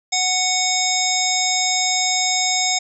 harmonic tone, 740 Hz, F#5, in tune, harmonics 1 / 3 / 5 / 7 / 9 / 10, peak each -24 / -24 / -24 / -24 / -24 / -24 dBFS, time 0.12-2.79 s, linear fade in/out 10 ms, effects none

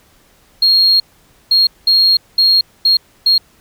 sine tone bursts at uneven times, 4261 Hz, C8, 31 cents sharp, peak -6 dBFS, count 6, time 0.62-1 / 1.51-1.67 / 1.87-2.17 / 2.38-2.61 / 2.85-2.97 / 3.26-3.38 s, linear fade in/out 5 ms, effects tanh soft clip ceiling -4 dBFS + pink hiss -51 dBFS RMS until 3.6 s

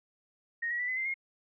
sine tone with pitch steps, 1864.7 / 1917.1 / 1971 / 2026 / 2083 / 2142 Hz, A#6 / A#6 / B6 / B6 / C7 / C7, 0 / +48 / -4 / +44 / -8 / +40 cents, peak -30 dBFS, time 0.62-1.142 s, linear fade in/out 10 ms, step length 87 ms, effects none

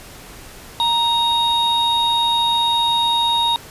triangle tone pair together, 935 / 3740 Hz, A#5 / A#7, +5 / +5 cents, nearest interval 2 octaves, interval 2400 cents, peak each -16 dBFS, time 0.8-3.56 s, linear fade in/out 0 ms, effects pink hiss -39 dBFS RMS until 3.7 s + resampled to 32000 Hz

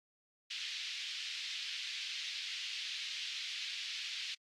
pink band-pass noise, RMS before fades -42 dBFS, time 0.5-4.35 s, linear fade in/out 10 ms, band 2600 to 4600 Hz, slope 24 dB/octave, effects AAC 64 kbps

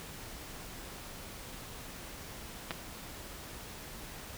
clicks, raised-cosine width 0.3 ms, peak -18 / -22 dBFS, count 2, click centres 2.708 / 2.714 s, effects pink hiss -46 dBFS RMS until 4.37 s

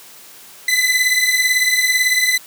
sawtooth beating tone pair, 2000 / 2018 Hz, B6 / B6, +21 / +37 cents, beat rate 18 Hz, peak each -13 dBFS, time 0.68-2.38 s, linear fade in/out 5 ms, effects white hiss -41 dBFS RMS until 2.46 s + high-pass 150 Hz 12 dB/octave

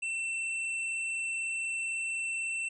square tone, 2689 Hz, E7, 34 cents sharp, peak -32 dBFS, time 0.02-2.69 s, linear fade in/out 10 ms, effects resampled to 22050 Hz + 12-bit

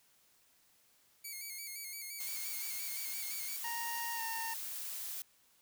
5% pulse tone with vibrato, 2217 Hz, C#7, in tune, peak -33 dBFS, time 1.24-3.57 s, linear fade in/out 10 ms, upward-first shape square, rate 5.8 Hz, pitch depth 52 cents each way
blue noise, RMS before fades -42 dBFS, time 2.2-5.22 s, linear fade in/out 2 ms
25% pulse tone with pitch glide, 932.3 to 912.1 Hz, A#5 to A#5, 0 to -38 cents, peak -35 dBFS, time 3.64-4.54 s, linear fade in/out 5 ms, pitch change -38 cents, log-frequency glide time 4.15-4.22 s
effects white hiss -69 dBFS RMS until 5.61 s

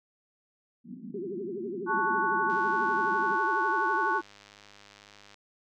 white band-pass noise, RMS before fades -43 dBFS, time 0.84-3.38 s, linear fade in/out 50 ms, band 180 to 250 Hz, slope 48 dB/octave
sine tone with vibrato, 373.3 Hz, F#4, 15 cents sharp, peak -33 dBFS, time 1.14-4.21 s, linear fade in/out 5 ms, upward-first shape triangle, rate 12 Hz, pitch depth 220 cents each way
sine chord, F# minor, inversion first, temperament equal, 880 / 1108.7 / 1480 Hz, A5 / C#6 / F#6, 0 / 0 / 0 cents, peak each -29 dBFS, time 1.86-4.22 s, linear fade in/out 50 ms
click train, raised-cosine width 0.2 ms, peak -34 dBFS, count 291, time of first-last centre 2.5-5.343 s, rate 102 Hz
effects none

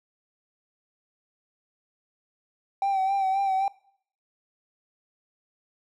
triangle tone with vibrato, 776 Hz, G5, 18 cents flat, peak -19 dBFS, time 2.82-3.68 s, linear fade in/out 2 ms, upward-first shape sine, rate 3.8 Hz, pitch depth 40 cents each way, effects noise-tail reverb RT60 0.6 s tail -24 dB re dry + tanh soft clip ceiling -17 dBFS

